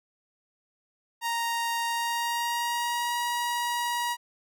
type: tone with pitch glide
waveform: sawtooth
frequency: 932 to 957.1 Hz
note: A#5 to A#5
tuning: -1 to +45 cents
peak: -23 dBFS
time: 1.21-4.17 s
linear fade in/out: 50 ms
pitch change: +46 cents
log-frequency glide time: 1.86-3.2 s
effects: none